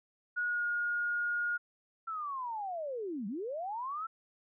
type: tone with pitch glide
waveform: sine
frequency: 1451 to 1430.2 Hz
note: F#6 to F6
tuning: -34 to +41 cents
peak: -30 dBFS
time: 0.36-1.58 s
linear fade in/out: 20 ms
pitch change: -25 cents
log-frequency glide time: 0.46-0.65 s
type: linear two-way sweep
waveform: sine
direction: down then up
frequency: 1353 to 185 to 1353 Hz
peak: -35 dBFS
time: 2.07-4.07 s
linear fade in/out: 10 ms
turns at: 3.27 s
effects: none